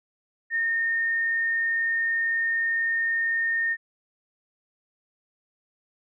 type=tone; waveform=sine; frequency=1831 Hz; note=A#6; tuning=32 cents flat; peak=-22 dBFS; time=0.5-3.77 s; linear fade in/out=50 ms; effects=none